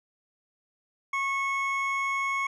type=tone pair together; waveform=triangle; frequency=1094 / 2198 Hz; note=C#6 / C#7; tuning=-23 / -15 cents; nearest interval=octave; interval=1208 cents; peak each=-27 dBFS; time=1.13-2.47 s; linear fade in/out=5 ms; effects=resampled to 24000 Hz